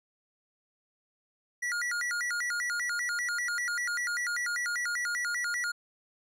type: tone with vibrato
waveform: square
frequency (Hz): 1664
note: G#6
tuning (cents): +3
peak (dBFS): -30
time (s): 1.62-5.72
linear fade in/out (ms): 10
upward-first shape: square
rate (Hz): 5.1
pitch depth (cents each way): 270
effects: low-pass 10000 Hz 12 dB/octave